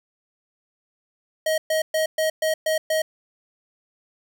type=tone bursts; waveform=square; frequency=631 Hz; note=D#5; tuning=24 cents sharp; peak=-20 dBFS; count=7; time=1.46-3.02 s; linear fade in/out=5 ms; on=120 ms; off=120 ms; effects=10-bit